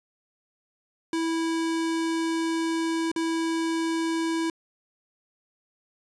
square tone with dropouts, 327.9 Hz, E4, 9 cents flat, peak -25 dBFS, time 1.13-4.5 s, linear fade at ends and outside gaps 2 ms, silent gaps 3.116-3.161 s, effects resampled to 22050 Hz

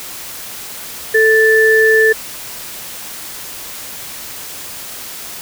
sine tone pair together, 440 / 1760 Hz, A4 / A6, 0 / 0 cents, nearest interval 2 octaves, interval 2400 cents, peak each -10 dBFS, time 1.14-2.13 s, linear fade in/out 10 ms, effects white hiss -29 dBFS RMS until 5.41 s

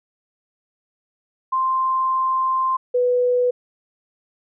sine tone pair in turn, 1046.5 / 493.9 Hz, C6 / B4, 0 / 0 cents, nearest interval octave + minor second, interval 1300 cents, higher first, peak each -17 / -15 dBFS, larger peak second, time 1.52-2.77 / 2.94-3.51 s, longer first, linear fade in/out 10 ms, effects none

